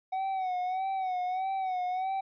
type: tone with vibrato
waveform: triangle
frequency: 748 Hz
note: F#5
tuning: 19 cents sharp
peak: -27 dBFS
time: 0.12-2.21 s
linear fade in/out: 10 ms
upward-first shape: sine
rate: 1.6 Hz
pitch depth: 60 cents each way
effects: resampled to 11025 Hz